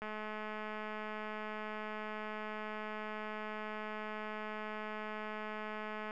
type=click train; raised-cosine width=0.5 ms; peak=-28 dBFS; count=1304; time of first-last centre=0.02-6.109 s; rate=214 Hz; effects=none